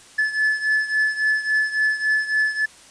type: beating tone pair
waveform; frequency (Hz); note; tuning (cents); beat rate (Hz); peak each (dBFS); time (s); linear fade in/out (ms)
triangle; 1729 / 1732.6; A6 / A6; -31 / -27; 3.6; -18 / -22; 0.18-2.66; 10
effects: white hiss -47 dBFS RMS until 2.9 s + resampled to 22050 Hz